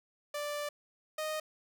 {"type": "tone pair in turn", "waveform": "sawtooth", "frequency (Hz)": [587.3, 619.9], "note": ["D5", "D#5"], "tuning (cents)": [0, -7], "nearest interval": "minor second", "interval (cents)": 93, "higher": "second", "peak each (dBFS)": [-31, -30], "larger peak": "second", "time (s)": [[0.34, 0.69], [1.18, 1.4]], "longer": "first", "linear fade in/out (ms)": 5, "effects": []}